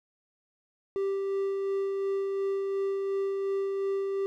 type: tone with tremolo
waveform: triangle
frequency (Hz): 392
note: G4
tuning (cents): 0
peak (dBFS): -24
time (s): 0.96-4.26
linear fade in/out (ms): 0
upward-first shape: sine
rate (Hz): 2.8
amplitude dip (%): 25
effects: none